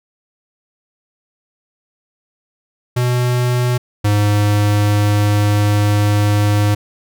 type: tone pair in turn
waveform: square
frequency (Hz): 123.47 / 103.62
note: B2 / G#2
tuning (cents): 0 / -3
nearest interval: minor third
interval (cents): 303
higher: first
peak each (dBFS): -14 / -12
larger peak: second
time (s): 2.96-3.78 / 4.04-6.75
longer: second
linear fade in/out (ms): 10
effects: none